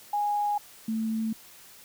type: tone pair in turn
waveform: sine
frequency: 826 / 221.8 Hz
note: G#5 / A3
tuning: -10 / +14 cents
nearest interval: octave + major seventh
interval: 2276 cents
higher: first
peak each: -24 / -26 dBFS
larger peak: first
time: 0.13-0.58 / 0.88-1.33 s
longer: neither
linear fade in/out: 5 ms
effects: white hiss -51 dBFS RMS until 1.84 s